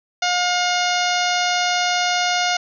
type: harmonic tone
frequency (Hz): 715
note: F5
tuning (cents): +41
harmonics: 1 / 2 / 3 / 4 / 5 / 6 / 7 / 8 / 9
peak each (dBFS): -21 / -24 / -26 / -27 / -28 / -29 / -29 / -30 / -31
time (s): 0.22-2.57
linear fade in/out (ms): 5
effects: none